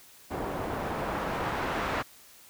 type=noise with low-pass filter sweep; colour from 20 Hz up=white; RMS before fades=-32 dBFS; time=0.3-2.03 s; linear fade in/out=20 ms; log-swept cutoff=710 to 1500 Hz; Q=0.87; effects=white hiss -54 dBFS RMS until 2.49 s